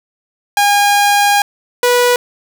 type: tone pair in turn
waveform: sawtooth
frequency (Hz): 814 / 489.3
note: G#5 / B4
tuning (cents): -35 / -16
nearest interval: major sixth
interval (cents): 881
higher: first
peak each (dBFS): -5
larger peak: neither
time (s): 0.57-1.42 / 1.83-2.16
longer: first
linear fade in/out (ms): 2
effects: none